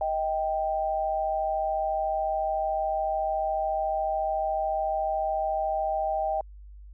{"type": "tone pair together", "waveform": "sine", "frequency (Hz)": [630.1, 784], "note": ["D#5", "G5"], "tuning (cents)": [22, 0], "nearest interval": "major third", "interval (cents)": 378, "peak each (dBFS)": [-28, -27], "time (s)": [0.01, 6.41], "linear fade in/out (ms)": 2, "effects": ["added 50 Hz sine -43 dBFS peak until 6.93 s"]}